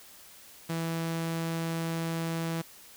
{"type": "tone", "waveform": "sawtooth", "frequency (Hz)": 164.81, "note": "E3", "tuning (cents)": 0, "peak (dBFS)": -26, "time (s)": [0.69, 2.62], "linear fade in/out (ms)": 10, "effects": ["white hiss -52 dBFS RMS until 2.96 s"]}